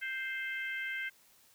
harmonic tone, 523.3 Hz, C5, in tune, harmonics 3 / 4 / 5 / 6, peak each -38 / -38 / -47 / -49 dBFS, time 0.01-1.1 s, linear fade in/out 20 ms, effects white hiss -64 dBFS RMS until 1.54 s

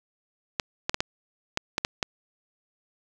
clicks, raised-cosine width 0.2 ms, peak -7 dBFS, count 8, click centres 0.598 / 0.895 / 0.944 / 1.005 / 1.574 / 1.781 / 1.849 / 2.028 s, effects 7-bit

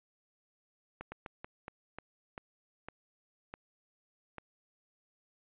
slowing click train, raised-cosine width 0.5 ms, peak -27 dBFS, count 10, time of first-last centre 1.01-4.383 s, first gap 110 ms, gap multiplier 1.29, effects resampled to 8000 Hz

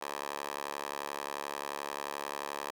10% pulse tone with high-pass filter, 71.4 Hz, D2, 48 cents flat, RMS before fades -39 dBFS, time 0.01-2.71 s, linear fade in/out 10 ms, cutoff 720 Hz, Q 2, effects none

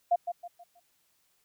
sine tone with echo, 698.5 Hz, F5, in tune, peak -20 dBFS, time 0.11-0.16 s, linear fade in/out 10 ms, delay 160 ms, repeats 4, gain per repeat -9 dB, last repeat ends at 0.8 s, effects white hiss -71 dBFS RMS until 1.44 s

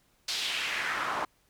pink noise with band-pass filter sweep, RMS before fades -32 dBFS, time 0.28-1.25 s, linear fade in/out 5 ms, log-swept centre 4500 to 970 Hz, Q 2.2, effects pink hiss -68 dBFS RMS until 1.49 s

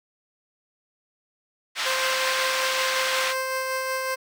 pink band-pass noise, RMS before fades -27 dBFS, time 1.75-3.35 s, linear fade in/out 50 ms, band 1400 to 4900 Hz, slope 12 dB/octave
15% pulse tone with tremolo, 523.3 Hz, C5, in tune, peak -18 dBFS, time 1.85-4.16 s, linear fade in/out 20 ms, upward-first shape sine, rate 5.4 Hz, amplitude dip 25%
effects none

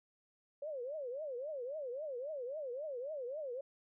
sine tone with vibrato, 549 Hz, C#5, 17 cents flat, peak -39 dBFS, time 0.62-3.61 s, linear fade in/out 5 ms, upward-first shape triangle, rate 3.7 Hz, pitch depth 280 cents each way, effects none

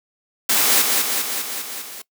white noise with echo, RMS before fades -17 dBFS, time 0.49-0.82 s, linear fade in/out 5 ms, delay 200 ms, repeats 6, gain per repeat -3 dB, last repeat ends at 2.02 s, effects noise-tail reverb RT60 0.1 s tail -21 dB re dry + high-pass 200 Hz 12 dB/octave

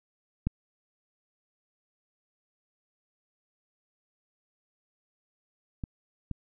clicks, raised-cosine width 5 ms, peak -14 / -21 / -21 dBFS, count 3, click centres 0.47 / 5.838 / 6.313 s, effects none

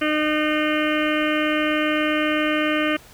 harmonic tone with a mistuned harmonic, 304.6 Hz, D#4, 37 cents flat, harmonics 1 / 2 / 4 / 5 / 6 / 7 / 8 / 9 / 10, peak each -22 / -25 / -28 / -29 / -30 / -30 / -31 / -32 / -32 dBFS, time 0.01-2.97 s, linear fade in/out 10 ms, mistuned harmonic 9, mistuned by +23 cents, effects pink hiss -47 dBFS RMS until 3.13 s

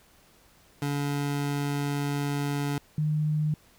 25% pulse / sine tone pair in turn, 143.1 / 152.47 Hz, D3 / D#3, -45 / -35 cents, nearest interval minor second, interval 110 cents, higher second, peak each -23 dBFS, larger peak neither, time 0.82-2.78 / 2.98-3.54 s, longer first, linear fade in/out 2 ms, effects pink hiss -59 dBFS RMS until 3.78 s

